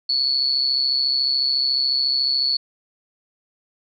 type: tone with amplitude modulation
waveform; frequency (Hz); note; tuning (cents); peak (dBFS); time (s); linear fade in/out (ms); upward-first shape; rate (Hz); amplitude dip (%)
sine; 4419; C#8; -6; -14; 0.09-2.57; 5; sine; 134; 75
effects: none